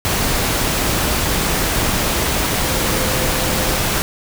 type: tone in noise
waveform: sine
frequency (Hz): 517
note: C5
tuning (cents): -21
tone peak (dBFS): -27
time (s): 2.64-3.78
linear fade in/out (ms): 0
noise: pink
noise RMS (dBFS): -18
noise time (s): 0.05-4.02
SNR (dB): -12
effects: none